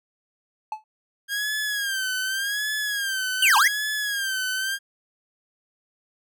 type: tone with exponential decay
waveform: triangle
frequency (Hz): 865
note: A5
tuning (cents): -30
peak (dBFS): -21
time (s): 0.72-0.84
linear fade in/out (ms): 2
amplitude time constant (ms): 24
type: tone with vibrato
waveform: sawtooth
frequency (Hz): 1612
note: G6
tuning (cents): +48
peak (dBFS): -21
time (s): 1.28-4.79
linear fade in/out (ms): 50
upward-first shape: sine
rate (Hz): 0.86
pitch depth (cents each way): 110
type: linear two-way sweep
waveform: square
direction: down then up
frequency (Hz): 3164 to 810 to 2167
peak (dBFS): -16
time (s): 3.42-3.68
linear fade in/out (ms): 5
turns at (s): 3.57
effects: none